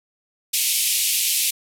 white band-pass noise, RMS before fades -21 dBFS, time 0.53-1.51 s, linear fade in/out 10 ms, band 2300 to 14000 Hz, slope 48 dB/octave, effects none

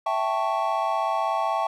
triangle chord, A dominant seventh, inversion second, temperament equal, 659.3 / 784 / 880 / 1108.7 Hz, E5 / G5 / A5 / C#6, 0 / 0 / 0 / 0 cents, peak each -26 dBFS, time 0.06-1.67 s, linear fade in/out 5 ms, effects none

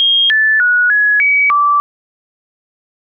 sine tone with pitch steps, 3240 / 1749 / 1461 / 1683 / 2272 / 1163 Hz, G#7 / A6 / F#6 / G#6 / C#7 / D6, -43 / -11 / -22 / +23 / +42 / -17 cents, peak -8 dBFS, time 0-1.8 s, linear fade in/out 0 ms, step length 300 ms, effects none

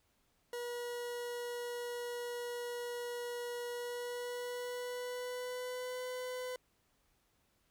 40% pulse tone with pitch glide, 481.9 to 503.8 Hz, B4 to B4, -43 to +34 cents, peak -38 dBFS, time 0.53-6.56 s, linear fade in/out 2 ms, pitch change +77 cents, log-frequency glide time 3.68-6.04 s, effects pink hiss -75 dBFS RMS until 7.7 s

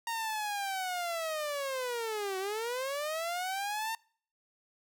sawtooth linear two-way sweep, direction down then up, 930 to 372.7 to 912 Hz, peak -29 dBFS, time 0.07-3.95 s, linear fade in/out 2 ms, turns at 2.38 s, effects noise-tail reverb RT60 0.5 s tail -25 dB re dry

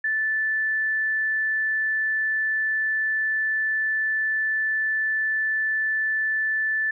sine tone, 1754 Hz, A6, 6 cents flat, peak -21 dBFS, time 0.04-6.91 s, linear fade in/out 5 ms, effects none

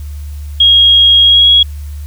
sine tone with pitch glide, 3276 to 3320 Hz, G#7 to G#7, -24 to -1 cents, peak -3 dBFS, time 0.6-1.63 s, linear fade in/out 5 ms, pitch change +23 cents, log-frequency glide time 1.22-1.49 s, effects added 73 Hz sine -21 dBFS peak until 2.06 s + white hiss -43 dBFS RMS until 2.06 s

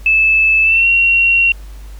sine tone with pitch glide, 2620 to 2741 Hz, E7 to F7, -11 to -33 cents, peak -8 dBFS, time 0.06-1.52 s, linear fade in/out 2 ms, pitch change +78 cents, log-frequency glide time 0.63-0.87 s, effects added 50 Hz sine -29 dBFS peak until 1.99 s + pink hiss -45 dBFS RMS until 1.99 s

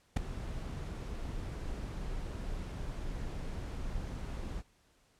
brown noise with ADSR envelope, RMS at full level -22 dBFS, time 0.16-4.63 s, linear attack 11 ms, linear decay 4 ms, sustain -17 dB, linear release 40 ms, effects pink hiss -69 dBFS RMS until 5.19 s + low-pass 10000 Hz 12 dB/octave

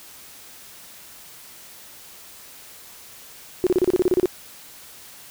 sine tone bursts, 364.8 Hz, F#4, 24 cents flat, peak -14 dBFS, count 11, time 3.64-4.257 s, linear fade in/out 0 ms, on 27 ms, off 32 ms, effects white hiss -44 dBFS RMS until 5.3 s

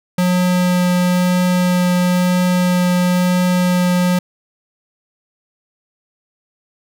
square tone with vibrato, 179.9 Hz, F#3, 48 cents flat, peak -13 dBFS, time 0.18-4.19 s, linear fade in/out 5 ms, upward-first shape triangle, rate 1 Hz, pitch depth 8 cents each way, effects none

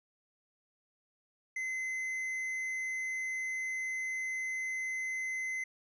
sine tone with tanh clipping, 2051 Hz, C7, 35 cents flat, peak -35 dBFS, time 1.56-5.64 s, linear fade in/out 5 ms, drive 7 dB, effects none

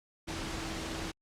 sine tone in noise, 325.2 Hz, E4, 23 cents flat, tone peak -42 dBFS, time 0.27-1.12 s, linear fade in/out 20 ms, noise pink, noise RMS -38 dBFS, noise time 0.27-1.12 s, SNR -7 dB, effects low-pass 7000 Hz 12 dB/octave + Opus 48 kbps

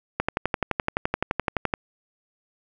click train, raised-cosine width 0.5 ms, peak -7 dBFS, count 19, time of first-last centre 0.2-1.738 s, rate 11.7 Hz, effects none

